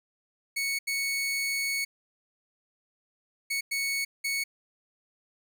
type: tone bursts at uneven times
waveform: sawtooth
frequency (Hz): 2217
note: C#7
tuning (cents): 0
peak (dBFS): -24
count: 5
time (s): 0.56-0.79 / 0.87-1.85 / 3.5-3.61 / 3.71-4.05 / 4.24-4.44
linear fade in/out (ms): 10
effects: none